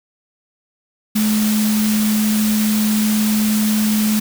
sine tone in noise, 214 Hz, A3, 48 cents flat, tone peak -14 dBFS, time 1.15-4.2 s, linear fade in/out 10 ms, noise white, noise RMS -24 dBFS, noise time 1.15-4.2 s, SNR +7 dB, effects none

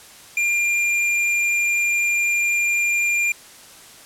triangle tone with tanh clipping, 2396 Hz, D7, 34 cents sharp, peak -19 dBFS, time 0.37-3.32 s, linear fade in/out 2 ms, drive 17 dB, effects white hiss -44 dBFS RMS until 4.05 s + low-pass 11000 Hz 12 dB/octave

